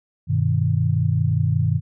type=chord; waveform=sine; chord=G augmented; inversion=none; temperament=equal with one note detuned; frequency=98 / 123.47 / 155.11 Hz; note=G2 / B2 / D#3; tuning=0 / 0 / -5 cents; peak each=-21 dBFS; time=0.27-1.81 s; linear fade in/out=50 ms; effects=none